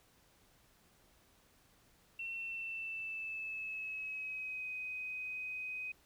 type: tone with pitch glide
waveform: sine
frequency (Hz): 2707 to 2511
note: E7 to D#7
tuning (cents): +45 to +15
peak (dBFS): -39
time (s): 2.19-5.92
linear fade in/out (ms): 5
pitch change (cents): -130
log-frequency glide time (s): 2.36-4.69
effects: pink hiss -68 dBFS RMS until 6.05 s